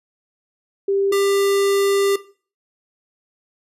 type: tone pair in turn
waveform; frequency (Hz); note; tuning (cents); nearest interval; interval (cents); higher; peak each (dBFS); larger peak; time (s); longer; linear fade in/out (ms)
sine / square; 394.6 / 397.1; G4 / G4; +11 / +22; unison; 11; second; -16; neither; 0.88-1.12 / 1.12-2.16; second; 5
effects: noise-tail reverb RT60 0.4 s tail -17 dB re dry + resampled to 32000 Hz